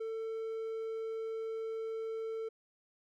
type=tone; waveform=triangle; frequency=446.7 Hz; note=A4; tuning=26 cents sharp; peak=-34 dBFS; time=0-2.49 s; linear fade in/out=10 ms; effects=none